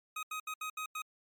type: tone bursts at uneven times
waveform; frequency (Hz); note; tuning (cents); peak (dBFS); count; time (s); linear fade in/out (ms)
25% pulse; 1257; D#6; +17; -33; 6; 0.16-0.23 / 0.31-0.4 / 0.47-0.54 / 0.61-0.7 / 0.77-0.86 / 0.95-1.02; 5
effects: MP3 96 kbps